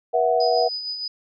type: chord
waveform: sine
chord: B suspended fourth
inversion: none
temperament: equal with one note detuned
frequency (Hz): 481.2 / 659.3 / 740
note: B4 / E5 / F#5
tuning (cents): -45 / 0 / 0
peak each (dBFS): -21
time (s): 0.13-0.69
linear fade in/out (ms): 20
type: tone with tremolo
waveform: sine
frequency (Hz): 4978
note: D#8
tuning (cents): 0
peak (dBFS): -25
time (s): 0.4-1.08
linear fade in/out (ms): 5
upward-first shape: sine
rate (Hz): 6.5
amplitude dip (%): 45
effects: none